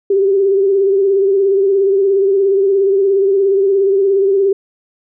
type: tone with vibrato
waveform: sine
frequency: 392 Hz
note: G4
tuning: in tune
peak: -9 dBFS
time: 0.1-4.53 s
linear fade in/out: 5 ms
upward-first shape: sine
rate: 17 Hz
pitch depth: 49 cents each way
effects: none